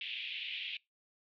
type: band-pass noise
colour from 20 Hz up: pink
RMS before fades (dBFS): -41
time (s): 0.01-0.77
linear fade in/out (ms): 2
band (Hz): 2400 to 3400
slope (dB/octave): 48
effects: noise-tail reverb RT60 0.2 s tail -24 dB re dry